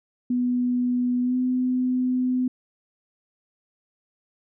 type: tone with pitch glide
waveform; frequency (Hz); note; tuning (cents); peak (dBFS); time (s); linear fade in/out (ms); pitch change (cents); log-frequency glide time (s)
sine; 247 to 253.1; B3 to B3; 0 to +43; -20; 0.3-2.48; 5; +43; 1.22-1.36
effects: none